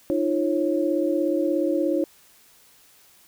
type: tone cluster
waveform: sine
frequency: 305.4 / 342.2 / 547 Hz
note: D#4 / F4 / C#5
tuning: -32 / -35 / -23 cents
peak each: -24 / -24 / -25 dBFS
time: 0.1-2.04 s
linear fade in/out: 0 ms
effects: white hiss -55 dBFS RMS until 3.27 s